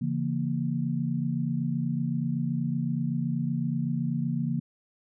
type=chord; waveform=sine; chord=A# diminished; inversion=first; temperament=just; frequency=139.85 / 167.82 / 233.1 Hz; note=C#3 / E3 / A#3; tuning=+16 / +31 / 0 cents; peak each=-30 dBFS; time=0.01-4.6 s; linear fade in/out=10 ms; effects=none